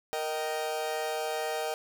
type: chord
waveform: 40% pulse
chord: Eb major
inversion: second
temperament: equal with one note detuned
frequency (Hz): 466.2 / 622.3 / 775.9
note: Bb4 / Eb5 / G5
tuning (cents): 0 / 0 / -18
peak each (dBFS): -34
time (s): 0.13-1.74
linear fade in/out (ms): 0
effects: none